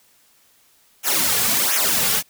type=noise with flanger; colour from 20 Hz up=white; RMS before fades=-19 dBFS; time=1.03-2.23 s; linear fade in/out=50 ms; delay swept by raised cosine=0.22 to 3.22 ms; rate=1.4 Hz; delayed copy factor=-0.9; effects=white hiss -57 dBFS RMS until 2.29 s